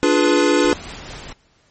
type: chord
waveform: square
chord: D diminished seventh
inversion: none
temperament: equal with one note detuned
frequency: 293.7 / 349.2 / 420.9 / 493.9 Hz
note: D4 / F4 / Ab4 / Cb5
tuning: 0 / 0 / +23 / 0 cents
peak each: -18 / -19 / -21 / -20 dBFS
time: 0.03-0.73 s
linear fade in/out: 0 ms
type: noise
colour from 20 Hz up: violet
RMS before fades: -36 dBFS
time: 0.29-1.01 s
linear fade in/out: 50 ms
type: noise with tremolo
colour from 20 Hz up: pink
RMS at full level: -33 dBFS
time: 0.64-1.33 s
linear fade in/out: 5 ms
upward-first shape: sine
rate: 4.6 Hz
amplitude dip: 25%
effects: pink hiss -58 dBFS RMS until 1.7 s + MP3 32 kbps